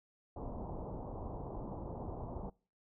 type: low-pass noise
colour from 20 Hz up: pink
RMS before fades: -43 dBFS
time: 0.36-2.5 s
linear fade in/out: 5 ms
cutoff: 980 Hz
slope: 48 dB/octave
effects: noise-tail reverb RT60 0.4 s tail -25 dB re dry